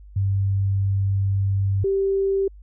sine tone pair in turn, 98 / 390.4 Hz, G2 / G4, 0 / -7 cents, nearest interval 2 octaves, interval 2393 cents, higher second, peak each -18 dBFS, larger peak neither, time 0.16-1.84 / 1.84-2.48 s, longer first, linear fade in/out 5 ms, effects added 50 Hz sine -41 dBFS peak until 2.62 s

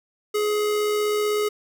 square tone with amplitude modulation, 420.2 Hz, G#4, 20 cents sharp, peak -20 dBFS, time 0.34-1.49 s, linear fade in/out 10 ms, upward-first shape sine, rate 75.9 Hz, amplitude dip 25%, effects none

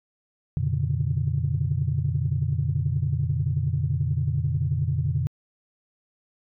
sine tone cluster, 88.7 / 118.4 / 136.7 / 148 Hz, F2 / A#2 / C#3 / D3, +27 / +27 / -24 / +14 cents, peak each -27 dBFS, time 0.57-5.27 s, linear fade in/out 0 ms, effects tanh soft clip ceiling -12 dBFS

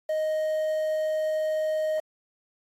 triangle tone with quantisation, 623 Hz, D#5, 2 cents sharp, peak -22 dBFS, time 0.09-2 s, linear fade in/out 5 ms, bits 8, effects AAC 48 kbps

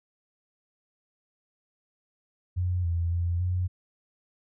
sine tone with pitch steps, 90.1 / 84.9 / 86.4 / 90.4 Hz, F#2 / F2 / F2 / F#2, -45 / -48 / -18 / -40 cents, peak -24 dBFS, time 2.56-3.68 s, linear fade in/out 20 ms, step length 280 ms, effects none

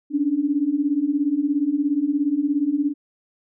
sine beating tone pair, 277.3 / 294.3 Hz, C#4 / D4, +1 / +4 cents, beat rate 17 Hz, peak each -23 / -20 dBFS, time 0.1-2.94 s, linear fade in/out 50 ms, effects none

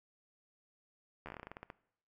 slowing click train, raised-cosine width 0.5 ms, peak -30 dBFS, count 14, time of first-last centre 1.26-1.701 s, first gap 12 ms, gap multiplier 1.16, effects noise-tail reverb RT60 0.7 s tail -20 dB re dry

